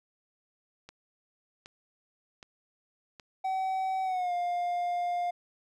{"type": "click train", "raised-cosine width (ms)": 0.2, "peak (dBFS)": -29, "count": 4, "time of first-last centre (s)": [0.89, 3.198], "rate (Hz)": 1.3}
{"type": "tone with pitch glide", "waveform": "triangle", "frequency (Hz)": [760, 705], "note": ["F#5", "F5"], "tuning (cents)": [46, 16], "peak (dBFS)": -26, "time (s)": [3.44, 5.31], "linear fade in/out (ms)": 10, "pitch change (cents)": -130, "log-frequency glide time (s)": [4.04, 4.33]}
{"effects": []}